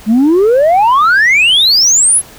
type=exponential sweep; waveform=sine; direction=up; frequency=205.8 to 11200 Hz; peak=-3 dBFS; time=0.06-2.22 s; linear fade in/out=50 ms; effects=tanh soft clip ceiling -4 dBFS + pink hiss -36 dBFS RMS until 2.38 s